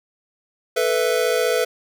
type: chord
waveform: square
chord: A suspended second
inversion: none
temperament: just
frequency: 440 / 495 / 660 Hz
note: A4 / B4 / E5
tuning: 0 / +4 / +2 cents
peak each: -23 / -21 / -25 dBFS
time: 0.76-1.65 s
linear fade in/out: 10 ms
effects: none